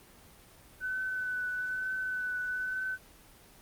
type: tone with vibrato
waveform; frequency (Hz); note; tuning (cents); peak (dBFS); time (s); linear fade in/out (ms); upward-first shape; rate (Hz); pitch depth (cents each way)
sine; 1505; F#6; +29; -31; 0.8-2.98; 50; triangle; 1.1; 21
effects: pink hiss -56 dBFS RMS until 3.61 s + Opus 24 kbps